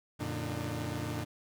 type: tone cluster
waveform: sawtooth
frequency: 89.5 / 115.5 / 144.1 / 301.9 Hz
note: F2 / A#2 / D3 / D4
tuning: +43 / -16 / -33 / +48 cents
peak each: -37 / -34 / -37 / -36 dBFS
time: 0.19-1.25 s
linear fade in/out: 20 ms
effects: none